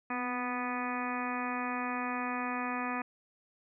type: harmonic tone with a mistuned harmonic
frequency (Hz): 246.9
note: B3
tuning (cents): 0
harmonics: 1 / 2 / 3 / 4 / 5 / 6 / 7 / 8 / 9 / 10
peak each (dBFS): -37 / -45 / -40 / -40 / -39 / -50 / -42 / -45 / -48 / -43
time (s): 0.1-3.02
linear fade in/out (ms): 5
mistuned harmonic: 1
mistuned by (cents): +30
effects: none